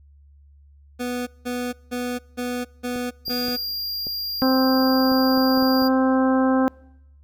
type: tone bursts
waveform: 25% pulse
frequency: 246.4 Hz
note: B3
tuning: 4 cents flat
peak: -21 dBFS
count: 6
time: 0.99-3.57 s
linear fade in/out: 20 ms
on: 280 ms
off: 180 ms
type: clicks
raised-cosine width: 2 ms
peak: -23 dBFS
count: 9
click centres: 2.959 / 3.281 / 3.484 / 4.069 / 5.118 / 5.376 / 5.575 / 5.625 / 5.822 s
type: tone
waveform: square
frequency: 4784 Hz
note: D8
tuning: 31 cents sharp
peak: -26 dBFS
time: 3.25-5.89 s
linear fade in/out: 20 ms
type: harmonic tone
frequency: 261.6 Hz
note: C4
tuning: in tune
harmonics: 1 / 2 / 3 / 4 / 5 / 6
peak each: -17 / -23 / -27 / -29 / -31 / -33 dBFS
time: 4.42-6.68 s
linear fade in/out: 0 ms
effects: noise-tail reverb RT60 0.9 s tail -26 dB re dry + added 71 Hz sine -48 dBFS peak until 7.23 s